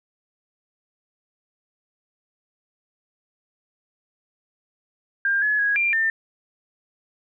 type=tone with pitch steps; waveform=sine; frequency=1600 / 1701 / 1655 / 2382 / 1799 Hz; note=G6 / G#6 / G#6 / D7 / A6; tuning=+35 / +41 / -6 / +24 / +38 cents; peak=-18 dBFS; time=5.25-6.1 s; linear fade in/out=2 ms; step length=170 ms; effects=none